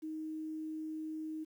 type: tone with quantisation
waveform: sine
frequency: 313.5 Hz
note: D#4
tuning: 13 cents sharp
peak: -38 dBFS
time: 0.02-1.45 s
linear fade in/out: 20 ms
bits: 11
effects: none